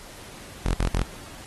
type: tone bursts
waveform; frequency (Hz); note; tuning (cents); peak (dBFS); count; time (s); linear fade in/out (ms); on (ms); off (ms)
sawtooth; 43.65; F1; 0; -17; 3; 0.65-1.036; 10; 100; 43
effects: pink hiss -44 dBFS RMS until 1.46 s + AAC 32 kbps